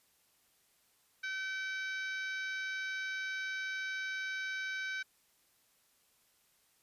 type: harmonic tone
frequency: 767 Hz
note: G5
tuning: 38 cents flat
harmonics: 2 / 3 / 4 / 5 / 6 / 7 / 8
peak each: -37 / -43 / -53 / -48 / -56 / -55 / -56 dBFS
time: 1.23-5.03 s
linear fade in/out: 10 ms
effects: white hiss -71 dBFS RMS until 6.82 s + resampled to 32000 Hz